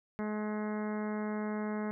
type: harmonic tone with a mistuned harmonic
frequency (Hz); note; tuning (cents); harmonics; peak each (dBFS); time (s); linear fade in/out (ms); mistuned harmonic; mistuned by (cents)
212.2; G#3; +38; 1 / 2 / 3 / 4 / 5 / 6 / 7 / 8 / 9 / 10; -34 / -40 / -44 / -46 / -48 / -50 / -51 / -52 / -53 / -54; 0.19-1.91; 0; 8; -22
effects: none